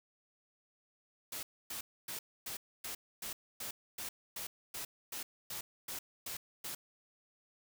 white noise bursts, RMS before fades -42 dBFS, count 15, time 1.32-6.75 s, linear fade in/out 5 ms, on 110 ms, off 270 ms, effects none

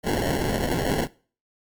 white noise with sample-and-hold, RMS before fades -24 dBFS, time 0.03-1.08 s, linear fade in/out 50 ms, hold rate 1225 Hz, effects noise-tail reverb RT60 0.4 s tail -21 dB re dry + MP3 96 kbps

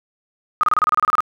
sine tone bursts, 1244.5 Hz, D#6, in tune, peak -12 dBFS, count 12, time 0.61-1.205 s, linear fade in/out 0 ms, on 23 ms, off 29 ms, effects none

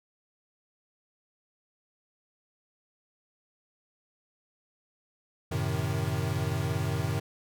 square chord, F# diminished seventh, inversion none, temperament equal, 92.5 / 110 / 130.81 / 155.56 Hz, F#2 / A2 / C3 / Eb3, 0 / 0 / 0 / 0 cents, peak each -34 dBFS, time 5.51-7.2 s, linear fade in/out 10 ms, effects none

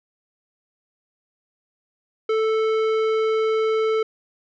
triangle tone with tanh clipping, 440 Hz, A4, in tune, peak -20 dBFS, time 2.29-4.03 s, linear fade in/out 5 ms, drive 18 dB, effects none

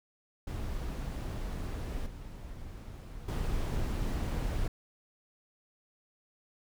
brown noise with level steps, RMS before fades -36 / -44 / -32 dBFS, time 0.47-4.68 s, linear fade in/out 5 ms, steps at 2.06 / 3.28 s, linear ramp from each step 5 ms, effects none

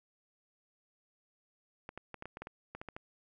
clicks, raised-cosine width 0.5 ms, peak -28 dBFS, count 12, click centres 1.891 / 1.976 / 2.143 / 2.224 / 2.256 / 2.371 / 2.42 / 2.471 / 2.75 / 2.815 / 2.887 / 2.965 s, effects none

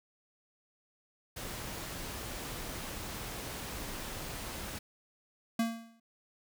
pink noise, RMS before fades -41 dBFS, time 1.36-4.79 s, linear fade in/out 10 ms
square tone with exponential decay, 228.7 Hz, A#3, 33 cents flat, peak -26 dBFS, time 5.59-6 s, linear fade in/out 5 ms, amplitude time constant 87 ms
effects none

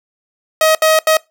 sawtooth tone bursts at uneven times, 632 Hz, D#5, 27 cents sharp, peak -5 dBFS, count 3, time 0.61-0.75 / 0.82-0.99 / 1.07-1.17 s, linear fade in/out 2 ms, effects noise-tail reverb RT60 0.2 s tail -22 dB re dry

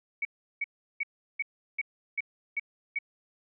sine tone bursts, 2249 Hz, C#7, 24 cents sharp, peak -27 dBFS, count 8, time 0.22-2.988 s, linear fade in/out 5 ms, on 31 ms, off 360 ms, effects none

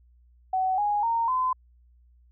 sine tone with pitch steps, 752 / 827 / 922 / 1022 Hz, F#5 / G#5 / A#5 / C6, +28 / -8 / -19 / -41 cents, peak -22 dBFS, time 0.53-1.53 s, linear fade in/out 5 ms, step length 250 ms, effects added 60 Hz sine -55 dBFS peak until 2.31 s

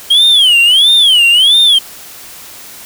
triangle tone with vibrato, 3166 Hz, G7, 17 cents sharp, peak -3 dBFS, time 0.1-1.79 s, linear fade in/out 10 ms, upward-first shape sine, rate 1.5 Hz, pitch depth 240 cents each way, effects white hiss -32 dBFS RMS until 2.85 s

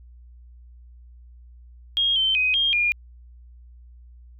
sine tone with pitch steps, 3255 / 3098 / 2512 / 3223 / 2419 Hz, G#7 / G7 / D#7 / G7 / D#7, -36 / -21 / +16 / +47 / -49 cents, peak -18 dBFS, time 1.97-2.92 s, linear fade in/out 0 ms, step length 190 ms, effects added 60 Hz sine -44 dBFS peak until 4.39 s

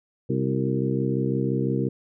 harmonic tone with a mistuned harmonic, 65.9 Hz, C2, 13 cents sharp, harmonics 2 / 3 / 4 / 5 / 6 / 7, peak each -26 / -28 / -29 / -30 / -31 / -31 dBFS, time 0.29-1.89 s, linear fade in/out 10 ms, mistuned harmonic 6, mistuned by -51 cents, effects none

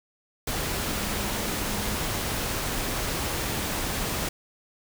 sine tone in noise, 206.6 Hz, G#3, 9 cents flat, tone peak -37 dBFS, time 0.88-1.96 s, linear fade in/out 5 ms, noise pink, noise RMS -29 dBFS, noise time 0.47-4.29 s, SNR -11 dB, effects none

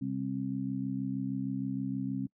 harmonic tone, 66.4 Hz, C2, 26 cents sharp, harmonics 2 / 3 / 4, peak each -38 / -36 / -34 dBFS, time 0.01-2.27 s, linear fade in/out 10 ms, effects noise-tail reverb RT60 0.1 s tail -26 dB re dry

